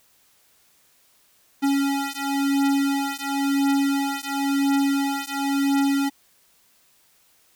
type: beating tone pair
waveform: square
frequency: 277.2 / 278.16 Hz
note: C#4 / C#4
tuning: 0 / +6 cents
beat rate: 0.96 Hz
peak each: -24 dBFS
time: 1.62-6.1 s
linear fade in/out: 20 ms
effects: white hiss -60 dBFS RMS until 7.55 s